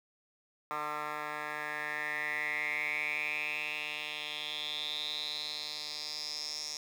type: tone with band-pass filter sweep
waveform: 10% pulse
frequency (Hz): 150.4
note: D3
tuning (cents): +42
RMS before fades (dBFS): -37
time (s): 0.71-6.77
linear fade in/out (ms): 0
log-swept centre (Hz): 1300 to 5700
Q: 7.3
effects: 9-bit